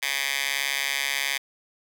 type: tone with high-pass filter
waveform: 10% pulse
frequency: 138.59 Hz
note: C#3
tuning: in tune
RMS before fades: -27 dBFS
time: 0.02-1.38 s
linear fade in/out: 10 ms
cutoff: 2200 Hz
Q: 1.6
effects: none